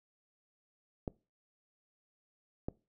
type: clicks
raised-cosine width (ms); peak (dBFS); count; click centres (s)
2; -22; 2; 1.078 / 2.685
effects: noise-tail reverb RT60 0.3 s tail -22 dB re dry